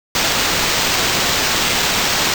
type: noise with sample-and-hold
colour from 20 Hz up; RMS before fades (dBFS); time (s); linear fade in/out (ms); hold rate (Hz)
white; -17; 0.15-2.34; 2; 11025
effects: none